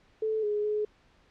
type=tone with pitch steps; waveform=sine; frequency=437.2 / 417.5 / 422.7 Hz; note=A4 / G#4 / G#4; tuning=-11 / +9 / +31 cents; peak=-26 dBFS; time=0.22-0.85 s; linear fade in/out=5 ms; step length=210 ms; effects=pink hiss -63 dBFS RMS until 1.3 s + low-pass 4000 Hz 12 dB/octave